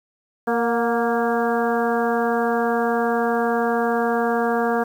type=harmonic tone with a mistuned harmonic; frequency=233.1 Hz; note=A#3; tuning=in tune; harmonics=1 / 2 / 3 / 4 / 5 / 6 / 7; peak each=-24 / -22 / -24 / -29 / -30 / -31 / -30 dBFS; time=0.47-4.84 s; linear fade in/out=10 ms; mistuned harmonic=3; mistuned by=+36 cents; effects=8-bit